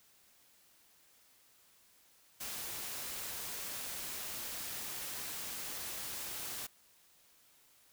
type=noise; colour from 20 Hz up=white; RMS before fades=-42 dBFS; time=2.4-6.67 s; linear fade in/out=10 ms; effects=white hiss -66 dBFS RMS until 7.92 s